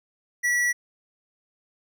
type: tone with tanh clipping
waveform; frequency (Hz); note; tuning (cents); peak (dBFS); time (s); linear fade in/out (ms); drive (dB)
sine; 1943; B6; -29; -22; 0.43-0.73; 20; 16
effects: none